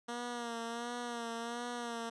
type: tone with vibrato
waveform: 10% pulse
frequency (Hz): 236.3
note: A#3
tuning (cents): +24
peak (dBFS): -30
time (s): 0.08-2.1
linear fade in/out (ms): 10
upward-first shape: sine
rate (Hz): 1.4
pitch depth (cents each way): 45
effects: resampled to 22050 Hz